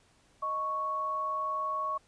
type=tone pair together; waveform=sine; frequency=622.2 / 1108.7 Hz; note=D#5 / C#6; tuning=0 / 0 cents; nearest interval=minor seventh; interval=1000 cents; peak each=-40 / -30 dBFS; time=0.42-1.98 s; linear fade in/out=10 ms; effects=pink hiss -65 dBFS RMS until 2.07 s + resampled to 22050 Hz